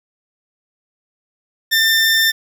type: tone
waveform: 20% pulse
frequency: 1794 Hz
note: A6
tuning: 33 cents sharp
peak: -7 dBFS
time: 1.71-2.32 s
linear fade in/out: 20 ms
effects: none